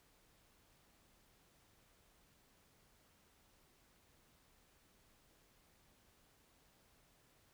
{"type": "silence", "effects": ["pink hiss -71 dBFS RMS until 7.53 s"]}